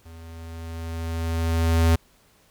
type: tone with level ramp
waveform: square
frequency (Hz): 82.41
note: E2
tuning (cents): 0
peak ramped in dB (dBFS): -42 to -15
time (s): 0.05-1.96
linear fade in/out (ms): 10
effects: pink hiss -59 dBFS RMS until 2.5 s